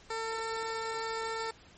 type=tone; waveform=15% pulse; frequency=449.4 Hz; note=A4; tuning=37 cents sharp; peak=-27 dBFS; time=0.1-1.51 s; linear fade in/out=5 ms; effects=pink hiss -57 dBFS RMS until 1.77 s + MP3 32 kbps